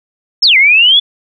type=exponential two-way sweep; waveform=sine; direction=down then up; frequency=5560 to 2044 to 3494 Hz; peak=-4 dBFS; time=0.42-1 s; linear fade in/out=10 ms; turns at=0.57 s; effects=none